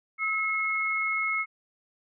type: tone pair together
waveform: sine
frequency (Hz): 1292 / 2173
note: E6 / C#7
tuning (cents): -35 / -35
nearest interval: major sixth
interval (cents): 900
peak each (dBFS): -31 / -26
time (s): 0.18-1.46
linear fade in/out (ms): 50
effects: none